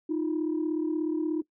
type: tone pair together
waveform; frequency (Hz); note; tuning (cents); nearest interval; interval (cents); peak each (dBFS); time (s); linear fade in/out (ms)
sine; 311.1 / 347.8; D#4 / F4; 0 / -7; major second; 193; -26 / -30; 0.09-1.42; 10
effects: noise-tail reverb RT60 0.1 s tail -21 dB re dry + tanh soft clip ceiling -21 dBFS